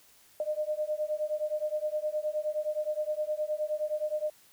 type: beating tone pair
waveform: sine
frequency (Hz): 604 / 613.6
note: D5 / D#5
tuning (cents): +48 / -24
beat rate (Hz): 9.6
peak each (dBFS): -32 / -32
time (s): 0.4-4.3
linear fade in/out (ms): 2
effects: white hiss -60 dBFS RMS until 4.52 s